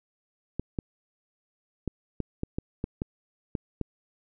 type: clicks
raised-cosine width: 3 ms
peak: -16 dBFS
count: 10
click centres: 0.596 / 0.788 / 1.877 / 2.203 / 2.434 / 2.585 / 2.841 / 3.019 / 3.552 / 3.813 s
effects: none